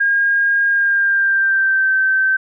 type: tone with pitch glide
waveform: sine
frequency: 1622 to 1547.9 Hz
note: G#6 to G6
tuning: -41 to -22 cents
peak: -12 dBFS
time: 0-2.37 s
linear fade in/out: 10 ms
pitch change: -81 cents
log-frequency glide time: 0.67-1.93 s
effects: none